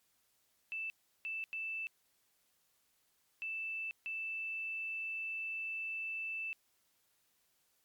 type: tone bursts at uneven times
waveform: sine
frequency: 2646 Hz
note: E7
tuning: 6 cents sharp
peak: -37 dBFS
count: 5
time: 0.72-0.9 / 1.25-1.44 / 1.53-1.87 / 3.42-3.91 / 4.06-6.53 s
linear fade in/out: 0 ms
effects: white hiss -75 dBFS RMS until 7.84 s + MP3 96 kbps